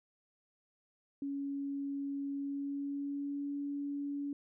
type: tone with pitch glide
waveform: sine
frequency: 279.5 to 284.4 Hz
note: C#4 to C#4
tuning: +14 to +45 cents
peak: -35 dBFS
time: 1.22-4.33 s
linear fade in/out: 2 ms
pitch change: +31 cents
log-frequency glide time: 2.33-3.53 s
effects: none